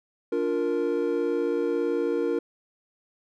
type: chord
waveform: triangle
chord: Bb major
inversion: first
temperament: just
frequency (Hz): 291.4 / 349.6 / 466.2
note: D4 / F4 / Bb4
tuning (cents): -13 / +2 / 0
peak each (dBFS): -28 / -26 / -24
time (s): 0.32-2.39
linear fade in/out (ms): 5
effects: none